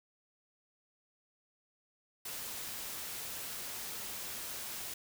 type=noise; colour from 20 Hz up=white; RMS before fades=-42 dBFS; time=2.25-4.94 s; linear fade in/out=5 ms; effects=none